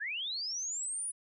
sine linear sweep, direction up, 1568 to 9956 Hz, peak -34 dBFS, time 0-1.12 s, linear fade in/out 20 ms, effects none

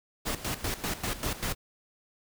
pink noise with tremolo, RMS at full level -31 dBFS, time 0.25-1.55 s, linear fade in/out 20 ms, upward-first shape square, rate 5.1 Hz, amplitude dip 75%, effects none

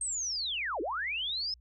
sine linear two-way sweep, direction down then up, 8530 to 293.7 to 5250 Hz, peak -31 dBFS, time 0.01-1.54 s, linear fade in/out 2 ms, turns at 0.81 s, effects added 60 Hz sine -56 dBFS peak until 1.6 s

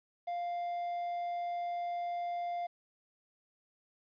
triangle tone with quantisation, 698.5 Hz, F5, in tune, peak -32 dBFS, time 0.27-2.67 s, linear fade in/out 10 ms, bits 10, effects resampled to 11025 Hz

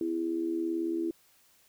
sine tone with amplitude modulation, 332.5 Hz, E4, 15 cents sharp, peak -25 dBFS, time 0.01-1.11 s, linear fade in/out 2 ms, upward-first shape sine, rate 78.2 Hz, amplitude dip 70%, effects white hiss -64 dBFS RMS until 1.68 s

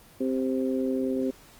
harmonic tone, 130.81 Hz, C3, in tune, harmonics 2 / 3 / 4, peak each -26 / -30 / -32 dBFS, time 0.2-1.31 s, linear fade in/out 10 ms, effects pink hiss -53 dBFS RMS until 1.59 s + Opus 24 kbps

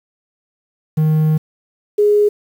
triangle / sine tone pair in turn, 155.56 / 415.3 Hz, D#3 / G#4, 0 / 0 cents, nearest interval octave + perfect fourth, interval 1700 cents, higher second, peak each -9 dBFS, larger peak neither, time 0.97-1.38 / 1.98-2.29 s, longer first, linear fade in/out 10 ms, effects 7-bit

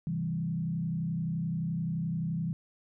sine tone with frequency modulation, 165.3 Hz, E3, 5 cents sharp, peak -29 dBFS, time 0.07-2.53 s, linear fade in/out 0 ms, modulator 31.6 Hz, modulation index 0.9, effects none

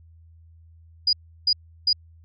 sine tone bursts, 4901 Hz, D#8, 27 cents flat, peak -16 dBFS, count 3, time 1.07-1.93 s, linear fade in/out 5 ms, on 60 ms, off 340 ms, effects added 82 Hz sine -48 dBFS peak until 2.24 s

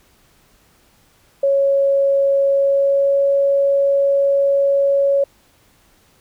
sine tone with pitch glide, 553 to 556.8 Hz, C#5 to C#5, -4 to +8 cents, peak -12 dBFS, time 1.43-5.24 s, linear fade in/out 5 ms, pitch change +12 cents, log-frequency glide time 2.49-3.23 s, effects pink hiss -55 dBFS RMS until 6.2 s

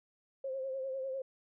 sine tone with vibrato, 531 Hz, C5, 25 cents sharp, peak -35 dBFS, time 0.44-1.22 s, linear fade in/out 5 ms, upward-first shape sine, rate 10 Hz, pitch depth 44 cents each way, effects none

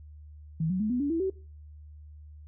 sine tone with pitch steps, 160.3 / 185.2 / 214 / 247.2 / 285.6 / 330 / 381.3 Hz, E3 / F#3 / A3 / B3 / D4 / E4 / G4, -48 / +2 / -48 / +2 / -48 / +2 / -48 cents, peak -25 dBFS, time 0.6-1.3 s, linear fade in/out 5 ms, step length 100 ms, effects noise-tail reverb RT60 0.4 s tail -22 dB re dry + added 75 Hz sine -45 dBFS peak until 2.47 s

